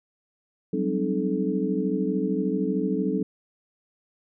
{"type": "tone cluster", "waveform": "sine", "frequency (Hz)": [184.8, 198, 261.3, 305.9, 432.7], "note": ["F#3", "G3", "C4", "D#4", "A4"], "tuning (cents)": [-2, 18, -2, -29, -29], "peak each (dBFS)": -29, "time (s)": [0.73, 3.23], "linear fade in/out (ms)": 5, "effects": []}